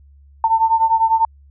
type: beating tone pair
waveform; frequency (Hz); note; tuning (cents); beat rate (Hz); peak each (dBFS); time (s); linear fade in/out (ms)
sine; 896 / 906; A5 / A#5; +31 / -50; 10; -14 / -17; 0.44-1.25; 2
effects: added 70 Hz sine -44 dBFS peak until 1.5 s